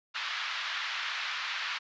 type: band-pass noise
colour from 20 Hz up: pink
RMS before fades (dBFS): -35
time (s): 0.14-1.79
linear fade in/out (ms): 20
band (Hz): 1200 to 4200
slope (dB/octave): 24
effects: resampled to 16000 Hz